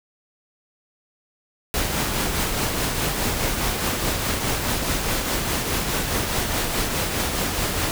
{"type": "noise with tremolo", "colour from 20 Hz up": "pink", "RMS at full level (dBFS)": -22, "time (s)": [1.74, 7.91], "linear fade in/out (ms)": 0, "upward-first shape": "triangle", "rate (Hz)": 4.8, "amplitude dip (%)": 40, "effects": []}